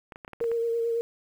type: clicks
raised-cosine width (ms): 0.5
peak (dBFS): -26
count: 8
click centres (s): 0.122 / 0.159 / 0.248 / 0.279 / 0.333 / 0.404 / 0.441 / 0.516
type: tone with vibrato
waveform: sine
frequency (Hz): 463.3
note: A#4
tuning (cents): -11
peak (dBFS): -24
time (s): 0.41-1.01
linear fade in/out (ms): 0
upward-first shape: sine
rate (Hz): 9.1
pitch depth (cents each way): 19
effects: 9-bit